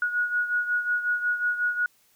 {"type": "beating tone pair", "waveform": "sine", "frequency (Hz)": [1453, 1458.5], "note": ["F#6", "F#6"], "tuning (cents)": [-32, -25], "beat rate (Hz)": 5.5, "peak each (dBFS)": [-24, -30], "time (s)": [0.02, 1.86], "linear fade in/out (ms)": 2, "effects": ["white hiss -63 dBFS RMS until 2.15 s"]}